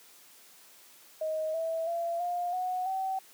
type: tone with pitch steps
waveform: sine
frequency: 628 / 653.2 / 679.3 / 706.5 / 734.8 / 764.3 Hz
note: D#5 / E5 / F5 / F5 / F#5 / G5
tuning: +16 / -16 / -48 / +20 / -12 / -44 cents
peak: -29 dBFS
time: 1.21-3.19 s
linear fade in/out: 5 ms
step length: 330 ms
effects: white hiss -56 dBFS RMS until 3.33 s + high-pass 200 Hz 12 dB/octave